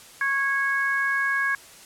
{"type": "harmonic tone", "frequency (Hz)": 550, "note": "C#5", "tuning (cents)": -14, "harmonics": [2, 3, 4], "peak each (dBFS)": [-29, -22, -32], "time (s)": [0.21, 1.55], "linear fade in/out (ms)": 2, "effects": ["white hiss -47 dBFS RMS until 1.85 s", "low-pass 11000 Hz 12 dB/octave"]}